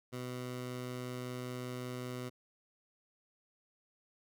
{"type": "tone", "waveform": "15% pulse", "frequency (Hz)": 125.2, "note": "B2", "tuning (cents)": 24, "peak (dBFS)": -33, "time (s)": [0.12, 2.3], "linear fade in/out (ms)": 20, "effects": []}